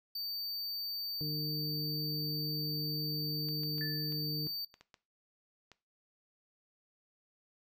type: tone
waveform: square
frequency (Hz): 4600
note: D8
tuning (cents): -37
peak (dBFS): -37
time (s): 0.15-4.65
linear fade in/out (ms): 5
type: harmonic tone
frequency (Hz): 151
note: D3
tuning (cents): +48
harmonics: 1 / 2 / 3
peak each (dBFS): -37 / -43 / -47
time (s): 1.21-4.47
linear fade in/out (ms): 0
type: clicks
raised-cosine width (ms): 0.2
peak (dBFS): -36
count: 8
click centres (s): 3.487 / 3.634 / 3.782 / 4.123 / 4.741 / 4.81 / 4.942 / 5.717
type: tone with exponential decay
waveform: sine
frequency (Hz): 1753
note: A6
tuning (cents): -7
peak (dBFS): -37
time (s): 3.81-4.26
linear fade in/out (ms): 1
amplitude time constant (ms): 97
effects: noise-tail reverb RT60 0.3 s tail -17 dB re dry